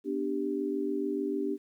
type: chord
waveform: sine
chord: G major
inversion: first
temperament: equal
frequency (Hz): 246.9 / 293.7 / 392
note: B3 / D4 / G4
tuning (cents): 0 / 0 / 0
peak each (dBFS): -36 / -32 / -32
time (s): 0.04-1.58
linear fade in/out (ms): 50
effects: 11-bit